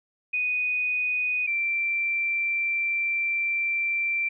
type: tone pair in turn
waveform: sine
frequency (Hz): 2485 / 2351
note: D#7 / D7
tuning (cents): -3 / +1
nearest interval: minor second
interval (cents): 96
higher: first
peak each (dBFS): -23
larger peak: neither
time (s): 0.33-1.47 / 1.47-4.29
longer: second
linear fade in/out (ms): 10
effects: none